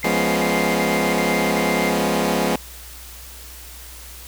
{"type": "tone bursts", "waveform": "sine", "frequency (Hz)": 2093, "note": "C7", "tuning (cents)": 0, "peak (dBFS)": -25, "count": 5, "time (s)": [0.03, 1.896], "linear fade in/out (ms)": 0, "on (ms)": 330, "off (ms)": 54}
{"type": "chord", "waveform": "15% pulse", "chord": "C# dominant seventh", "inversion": "first", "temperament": "equal with one note detuned", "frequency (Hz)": [174.61, 209.9, 246.9, 277.2], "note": ["E#3", "G#3", "B3", "C#4"], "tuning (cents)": [0, 19, 0, 0], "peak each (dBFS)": [-17, -16, -17, -21], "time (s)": [0.04, 2.56], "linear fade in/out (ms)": 5}
{"effects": ["added 60 Hz sine -40 dBFS peak until 4.27 s", "white hiss -40 dBFS RMS until 4.27 s"]}